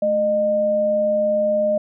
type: tone pair together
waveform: sine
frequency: 216 / 611 Hz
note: A3 / D#5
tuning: -32 / -32 cents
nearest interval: octave + tritone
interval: 1800 cents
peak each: -27 / -16 dBFS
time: 0.02-1.78 s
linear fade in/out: 5 ms
effects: none